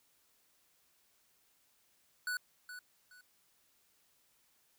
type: tone with echo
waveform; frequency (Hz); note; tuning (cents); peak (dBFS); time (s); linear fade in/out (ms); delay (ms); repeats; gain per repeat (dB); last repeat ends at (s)
square; 1480; F#6; 0; -35; 2.27-2.37; 2; 420; 2; -11; 3.21
effects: white hiss -72 dBFS RMS until 4.78 s